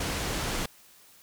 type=low-pass noise; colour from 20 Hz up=pink; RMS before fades=-31 dBFS; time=0-0.66 s; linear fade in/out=5 ms; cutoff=9500 Hz; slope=12 dB/octave; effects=white hiss -56 dBFS RMS until 1.22 s